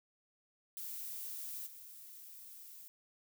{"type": "noise with level steps", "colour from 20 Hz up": "violet", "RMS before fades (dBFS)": [-44, -53], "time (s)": [0.77, 2.88], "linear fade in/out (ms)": 0, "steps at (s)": 1.66, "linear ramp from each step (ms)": 10, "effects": []}